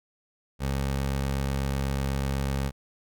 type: tone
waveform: 20% pulse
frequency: 68.1 Hz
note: C#2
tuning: 30 cents flat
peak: -21 dBFS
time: 0.59-2.72 s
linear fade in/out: 50 ms
effects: none